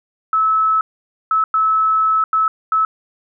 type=tone bursts at uneven times; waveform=sine; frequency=1300 Hz; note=E6; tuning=24 cents flat; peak=-12 dBFS; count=5; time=0.33-0.81 / 1.31-1.44 / 1.54-2.24 / 2.33-2.48 / 2.72-2.85 s; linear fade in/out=2 ms; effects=none